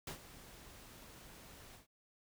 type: noise with ADSR envelope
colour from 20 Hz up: pink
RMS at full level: -43 dBFS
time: 0.07-1.87 s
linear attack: 4 ms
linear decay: 98 ms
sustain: -13 dB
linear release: 130 ms
effects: none